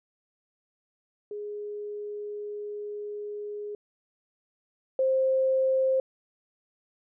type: tone pair in turn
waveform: sine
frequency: 415.3 / 526.4 Hz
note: G#4 / C5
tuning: 0 / +10 cents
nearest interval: major third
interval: 410 cents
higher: second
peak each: -33 / -21 dBFS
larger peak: second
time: 1.31-3.75 / 4.99-6 s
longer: first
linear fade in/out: 2 ms
effects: none